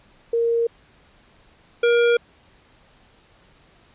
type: tone pair in turn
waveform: sine / square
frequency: 464.8 / 473.2 Hz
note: A#4 / A#4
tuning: -5 / +26 cents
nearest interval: unison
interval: 31 cents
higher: second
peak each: -17 / -15 dBFS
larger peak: second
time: 0.33-0.67 / 1.83-2.17 s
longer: neither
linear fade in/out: 5 ms
effects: pink hiss -55 dBFS RMS until 3.94 s + resampled to 8000 Hz